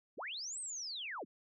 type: linear two-way sweep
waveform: sine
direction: up then down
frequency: 129.6 to 8460 to 129.6 Hz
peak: -40 dBFS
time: 0.17-1.25 s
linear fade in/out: 20 ms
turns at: 0.6 s
effects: none